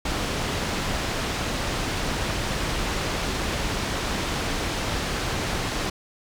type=low-pass noise; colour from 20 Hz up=pink; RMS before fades=-27 dBFS; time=0.05-5.9 s; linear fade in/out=5 ms; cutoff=6100 Hz; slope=12 dB/octave; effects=none